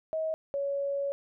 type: tone pair in turn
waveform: sine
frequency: 636 / 560 Hz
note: D#5 / C#5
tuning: +38 / +18 cents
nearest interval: major second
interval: 220 cents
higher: first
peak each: -28 dBFS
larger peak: neither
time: 0.13-0.34 / 0.54-1.12 s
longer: second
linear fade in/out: 0 ms
effects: none